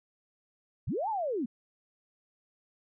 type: linear two-way sweep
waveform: sine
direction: up then down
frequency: 65.41 to 923 to 209.3 Hz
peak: -29 dBFS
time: 0.87-1.46 s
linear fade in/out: 10 ms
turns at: 1.09 s
effects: none